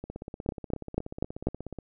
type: two click trains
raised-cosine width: 2 ms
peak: -12 / -24 dBFS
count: 5 / 30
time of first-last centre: 0.49-1.47 / 0.04-1.787 s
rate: 4.08 / 16.6 Hz
effects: none